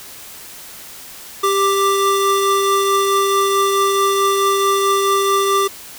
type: tone pair together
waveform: square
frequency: 394.2 / 1178 Hz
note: G4 / D6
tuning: +10 / +5 cents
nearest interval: octave + perfect fifth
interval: 1895 cents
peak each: -17 dBFS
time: 1.43-5.68 s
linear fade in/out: 10 ms
effects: white hiss -36 dBFS RMS until 5.98 s